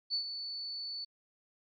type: tone with ADSR envelope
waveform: sine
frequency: 4473 Hz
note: C#8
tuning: 15 cents sharp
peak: -27 dBFS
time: 0.1-1.05 s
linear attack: 41 ms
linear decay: 91 ms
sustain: -10 dB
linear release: 11 ms
effects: tanh soft clip ceiling -26 dBFS + MP3 32 kbps